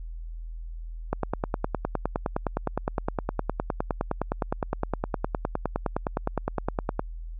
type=click train; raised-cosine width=1 ms; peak=-11 dBFS; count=58; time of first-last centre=1.13-6.994 s; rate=9.72 Hz; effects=added 41 Hz sine -34 dBFS peak until 7.39 s